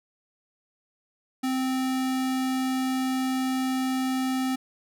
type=tone; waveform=square; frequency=260.3 Hz; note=C4; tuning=9 cents flat; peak=-25 dBFS; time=1.43-4.56 s; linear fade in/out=10 ms; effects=none